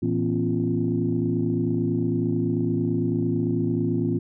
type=tone cluster; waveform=sine; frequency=113.3 / 166.6 / 244.3 / 273.3 / 347.5 Hz; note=A#2 / E3 / B3 / C#4 / F4; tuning=-49 / +19 / -19 / -24 / -9 cents; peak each=-27 dBFS; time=0.02-4.19 s; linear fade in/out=10 ms; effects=tanh soft clip ceiling -11 dBFS